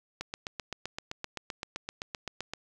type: click train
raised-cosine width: 0.2 ms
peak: -18 dBFS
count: 19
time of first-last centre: 0.21-2.536 s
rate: 7.74 Hz
effects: 10-bit